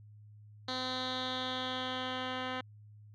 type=tone with low-pass filter sweep; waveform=10% pulse; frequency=256.2 Hz; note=C4; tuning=36 cents flat; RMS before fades=-37 dBFS; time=0.68-2.61 s; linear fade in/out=5 ms; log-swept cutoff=4200 to 2700 Hz; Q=5; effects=added 105 Hz sine -52 dBFS peak until 3.14 s